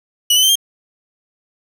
sawtooth tone with pitch steps, 2939 / 3023 / 3110 / 3199 Hz, F#7 / F#7 / G7 / G7, -12 / +36 / -14 / +34 cents, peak -7 dBFS, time 0.3-0.556 s, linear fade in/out 5 ms, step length 64 ms, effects 8-bit

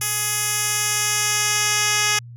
10% pulse tone with band-pass filter sweep, 418.7 Hz, G#4, 14 cents sharp, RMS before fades -21 dBFS, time 0.01-2.19 s, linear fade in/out 5 ms, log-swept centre 11000 to 5100 Hz, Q 0.97, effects added 119 Hz sine -36 dBFS peak until 2.36 s

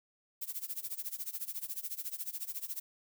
violet noise with tremolo, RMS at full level -37 dBFS, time 0.41-2.8 s, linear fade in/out 10 ms, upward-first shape sine, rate 14 Hz, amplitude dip 90%, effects none

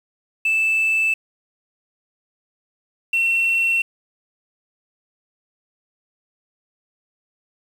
sine tone pair in turn, 2637 / 2711 Hz, E7 / E7, 0 / +48 cents, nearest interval unison, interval 48 cents, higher second, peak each -14 dBFS, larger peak neither, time 0.45-1.14 / 3.13-3.82 s, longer neither, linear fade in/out 5 ms, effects tanh soft clip ceiling -14 dBFS + 7-bit

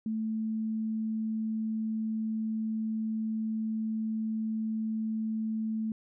sine tone, 220 Hz, A3, in tune, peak -29 dBFS, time 0.06-5.92 s, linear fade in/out 2 ms, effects none

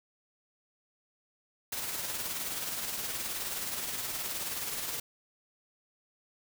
white noise with tremolo, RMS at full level -34 dBFS, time 1.72-5 s, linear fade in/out 5 ms, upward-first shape triangle, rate 19 Hz, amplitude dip 45%, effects none

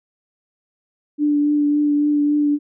sine tone with vibrato, 293.7 Hz, D4, in tune, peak -14 dBFS, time 1.18-2.59 s, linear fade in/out 50 ms, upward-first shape triangle, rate 3.6 Hz, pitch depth 18 cents each way, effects none

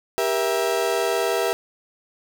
35% pulse chord, E diminished, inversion first, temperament just, 395.6 / 474.7 / 659.3 Hz, G4 / Bb4 / E5, +16 / +31 / 0 cents, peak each -23 dBFS, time 0.18-1.53 s, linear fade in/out 0 ms, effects none

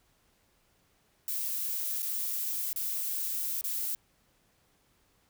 violet noise with dropouts, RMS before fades -33 dBFS, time 1.28-3.95 s, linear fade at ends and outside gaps 0 ms, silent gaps 2.021-2.028 / 2.73-2.761 / 3.611-3.641 s, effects pink hiss -69 dBFS RMS until 5.29 s

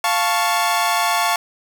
sawtooth chord, F augmented, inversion none, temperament equal, 698.5 / 880 / 1108.7 Hz, F5 / A5 / C#6, 0 / 0 / 0 cents, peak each -17 dBFS, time 0.04-1.36 s, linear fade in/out 2 ms, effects none

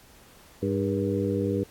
harmonic tone with a mistuned harmonic, 100 Hz, G2, 35 cents sharp, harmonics 1 / 2 / 3 / 4 / 5, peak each -30 / -30 / -30 / -30 / -30 dBFS, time 0.62-1.64 s, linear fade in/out 10 ms, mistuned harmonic 5, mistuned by -67 cents, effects pink hiss -54 dBFS RMS until 1.7 s + AAC 64 kbps

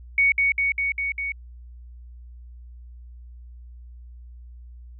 sine tone with echo, 2230 Hz, C#7, 10 cents sharp, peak -15 dBFS, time 0.18-0.32 s, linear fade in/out 2 ms, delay 200 ms, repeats 5, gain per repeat -2 dB, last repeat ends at 1.32 s, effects added 60 Hz sine -40 dBFS peak until 4.99 s

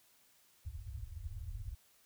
white low-pass noise, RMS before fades -44 dBFS, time 0.65-1.75 s, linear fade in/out 10 ms, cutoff 110 Hz, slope 96 dB/octave, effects white hiss -68 dBFS RMS until 2.05 s

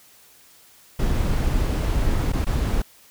brown noise with dropouts, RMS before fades -21 dBFS, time 0.99-2.82 s, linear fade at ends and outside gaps 5 ms, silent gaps 2.322-2.332 / 2.446-2.466 s, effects white hiss -52 dBFS RMS until 3.1 s

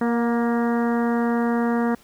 harmonic tone with a mistuned harmonic, 234.9 Hz, A#3, 13 cents sharp, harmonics 1 / 2 / 3 / 4 / 5 / 6 / 7 / 8, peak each -20 / -26 / -30 / -32 / -34 / -36 / -37 / -38 dBFS, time 0.01-1.95 s, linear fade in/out 5 ms, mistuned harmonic 3, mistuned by +23 cents, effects pink hiss -53 dBFS RMS until 2.03 s

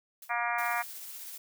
blue noise with exponential decay, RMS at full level -44 dBFS, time 0.22-0.4 s, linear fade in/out 5 ms, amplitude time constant 37 ms
harmonic tone, 237.5 Hz, A#3, 33 cents sharp, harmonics 3 / 4 / 5 / 6 / 7 / 8 / 9 / 10, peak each -34 / -35 / -36 / -37 / -37 / -38 / -39 / -39 dBFS, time 0.29-0.83 s, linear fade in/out 20 ms
blue noise with tremolo, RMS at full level -42 dBFS, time 0.58-1.38 s, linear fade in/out 5 ms, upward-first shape triangle, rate 16 Hz, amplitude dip 30%
effects none

